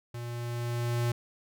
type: tone with level ramp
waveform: square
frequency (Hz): 119.3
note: A#2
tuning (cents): +41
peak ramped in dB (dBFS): -37 to -26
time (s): 0.14-1.12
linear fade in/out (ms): 5
effects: none